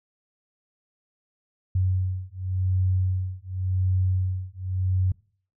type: beating tone pair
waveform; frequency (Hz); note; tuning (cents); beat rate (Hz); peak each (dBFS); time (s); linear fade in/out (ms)
sine; 92.5 / 93.4; F#2 / F#2; 0 / +17; 0.9; -25; 1.75-5.12; 5
effects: noise-tail reverb RT60 0.5 s tail -24 dB re dry